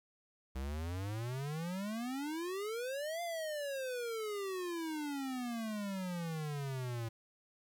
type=exponential two-way sweep; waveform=square; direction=up then down; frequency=63.5 to 698.5 to 112.3 Hz; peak=-38 dBFS; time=0.55-7.09 s; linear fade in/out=10 ms; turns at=3.22 s; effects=11-bit